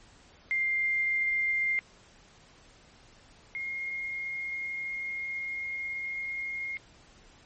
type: tone pair in turn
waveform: sine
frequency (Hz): 2100 / 2140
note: C7 / C7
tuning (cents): +6 / +38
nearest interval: unison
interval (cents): 32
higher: second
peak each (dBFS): -25 / -32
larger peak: first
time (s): 0.51-1.79 / 3.55-6.77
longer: second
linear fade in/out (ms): 0
effects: pink hiss -57 dBFS RMS until 7.45 s + MP3 32 kbps